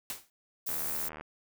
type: noise with exponential decay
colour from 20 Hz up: white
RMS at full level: -34 dBFS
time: 0.1-0.3 s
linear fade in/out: 1 ms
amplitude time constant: 42 ms
type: noise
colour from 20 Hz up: violet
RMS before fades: -34 dBFS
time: 0.66-1.09 s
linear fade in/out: 10 ms
type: click train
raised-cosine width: 0.5 ms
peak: -27 dBFS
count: 41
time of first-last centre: 0.69-1.21 s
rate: 76.9 Hz
effects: none